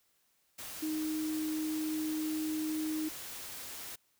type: tone in noise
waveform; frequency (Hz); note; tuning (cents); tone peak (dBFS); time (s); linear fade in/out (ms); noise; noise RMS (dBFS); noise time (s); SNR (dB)
sine; 311.1; D#4; 0; -32; 0.82-3.09; 10; white; -44; 0.58-3.96; +9
effects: white hiss -73 dBFS RMS until 4.19 s